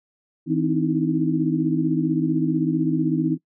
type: tone cluster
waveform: sine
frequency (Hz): 160.1 / 258.3 / 307.2 / 322.9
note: D#3 / C4 / D#4 / E4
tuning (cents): +50 / -22 / -22 / -36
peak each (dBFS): -24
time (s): 0.46-3.38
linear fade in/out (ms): 50
effects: noise-tail reverb RT60 0.1 s tail -20 dB re dry